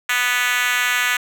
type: tone with high-pass filter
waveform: 5% pulse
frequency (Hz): 246.9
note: B3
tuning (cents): 0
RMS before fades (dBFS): -19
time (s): 0.09-1.17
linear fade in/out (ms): 5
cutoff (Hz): 1600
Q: 1.7
effects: none